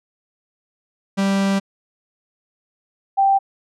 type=tone pair in turn; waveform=45% pulse / sine; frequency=196 / 784 Hz; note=G3 / G5; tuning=0 / 0 cents; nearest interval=2 octaves; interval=2400 cents; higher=second; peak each=-16 / -12 dBFS; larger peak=second; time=1.17-1.6 / 3.17-3.39 s; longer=first; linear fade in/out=20 ms; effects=low-pass 8000 Hz 12 dB/octave